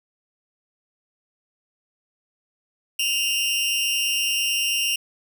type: tone with amplitude modulation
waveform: sawtooth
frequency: 2794 Hz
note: F7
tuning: in tune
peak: -14 dBFS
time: 2.99-4.96 s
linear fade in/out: 5 ms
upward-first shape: sine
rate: 229 Hz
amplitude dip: 75%
effects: none